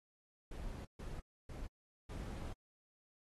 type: noise bursts at uneven times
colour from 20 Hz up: brown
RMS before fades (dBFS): -45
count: 4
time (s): 0.51-0.85 / 0.99-1.2 / 1.49-1.67 / 2.09-2.53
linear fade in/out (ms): 5
effects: AAC 32 kbps